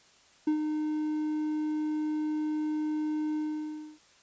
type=tone with ADSR envelope; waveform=triangle; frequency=306 Hz; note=D#4; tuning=29 cents flat; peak=-20 dBFS; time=0.47-3.99 s; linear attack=6 ms; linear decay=96 ms; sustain=-6 dB; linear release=630 ms; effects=white hiss -60 dBFS RMS until 4.22 s + resampled to 16000 Hz